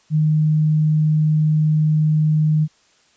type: tone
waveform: sine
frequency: 154.2 Hz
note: D#3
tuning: 15 cents flat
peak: -13 dBFS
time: 0.1-2.68 s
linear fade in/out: 50 ms
effects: white hiss -57 dBFS RMS until 3.16 s + resampled to 16000 Hz